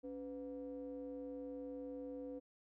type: ring-modulated tone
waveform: triangle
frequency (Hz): 110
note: A2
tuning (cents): 0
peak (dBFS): -39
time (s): 0.03-2.4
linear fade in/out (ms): 20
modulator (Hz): 390
effects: none